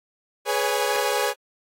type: tone cluster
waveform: sawtooth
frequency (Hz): 418.5 / 493.4 / 559 / 825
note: G#4 / B4 / C#5 / G#5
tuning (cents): +13 / -2 / +14 / -12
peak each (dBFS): -23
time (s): 0.45-1.34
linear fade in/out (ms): 50
effects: AAC 48 kbps